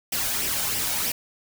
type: noise with flanger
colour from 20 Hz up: white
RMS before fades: -26 dBFS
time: 0.12-1.12 s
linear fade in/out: 5 ms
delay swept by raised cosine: 0.36 to 1.36 ms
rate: 3.1 Hz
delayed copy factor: +0.5
effects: none